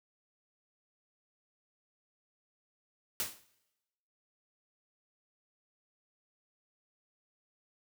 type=noise with exponential decay; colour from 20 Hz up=white; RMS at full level=-31 dBFS; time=3.2-3.44 s; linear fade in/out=0 ms; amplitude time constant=51 ms; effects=noise-tail reverb RT60 1.0 s tail -20 dB re dry